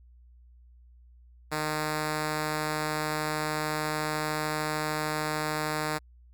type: tone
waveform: 5% pulse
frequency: 153.4 Hz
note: D#3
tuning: 24 cents flat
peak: -17 dBFS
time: 1.51-5.99 s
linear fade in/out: 20 ms
effects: added 60 Hz sine -52 dBFS peak until 6.33 s